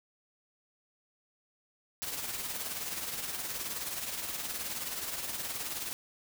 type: noise with tremolo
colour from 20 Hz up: white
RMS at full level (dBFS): -35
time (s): 2.02-5.93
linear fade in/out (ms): 0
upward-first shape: triangle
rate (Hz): 19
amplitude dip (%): 55
effects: none